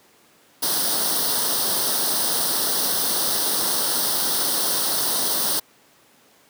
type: noise with comb filter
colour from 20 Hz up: white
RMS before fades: -22 dBFS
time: 0.62-5.6 s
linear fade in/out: 10 ms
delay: 0.21 ms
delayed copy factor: +0.8
effects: pink hiss -55 dBFS RMS until 6.49 s + high-pass 200 Hz 12 dB/octave